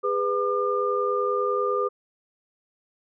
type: tone cluster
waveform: sine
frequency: 408.2 / 498.3 / 1204 Hz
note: G#4 / B4 / D6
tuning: -30 / +15 / +43 cents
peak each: -26 dBFS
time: 0.03-1.89 s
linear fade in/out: 20 ms
effects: none